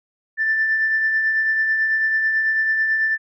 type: tone with tremolo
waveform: sine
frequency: 1769 Hz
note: A6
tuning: 9 cents sharp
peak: -14 dBFS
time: 0.37-3.18 s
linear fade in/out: 50 ms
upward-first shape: triangle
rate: 9.1 Hz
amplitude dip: 40%
effects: tanh soft clip ceiling -10 dBFS